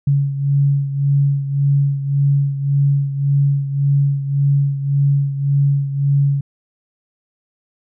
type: beating tone pair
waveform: sine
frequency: 140 / 141.8 Hz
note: C#3 / C#3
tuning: +18 / +40 cents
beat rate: 1.8 Hz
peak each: -14 / -20 dBFS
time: 0.07-6.41 s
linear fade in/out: 5 ms
effects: none